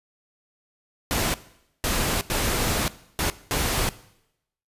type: noise bursts at uneven times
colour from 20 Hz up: pink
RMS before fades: -24 dBFS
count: 5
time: 1.11-1.34 / 1.84-2.21 / 2.3-2.88 / 3.19-3.3 / 3.51-3.89 s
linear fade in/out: 0 ms
effects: noise-tail reverb RT60 0.8 s tail -18 dB re dry + resampled to 32000 Hz